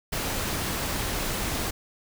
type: noise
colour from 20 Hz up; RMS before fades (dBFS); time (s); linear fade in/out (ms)
pink; -29; 0.12-1.71; 10
effects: none